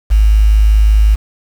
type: tone with quantisation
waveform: sine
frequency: 52.7 Hz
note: G#1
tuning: 26 cents sharp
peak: -5 dBFS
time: 0.1-1.16 s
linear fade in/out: 20 ms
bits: 5
effects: none